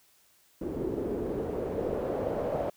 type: noise with low-pass filter sweep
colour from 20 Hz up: white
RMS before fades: -32 dBFS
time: 0.61-2.7 s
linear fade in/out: 5 ms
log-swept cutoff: 340 to 600 Hz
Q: 3.1
effects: white hiss -64 dBFS RMS until 2.76 s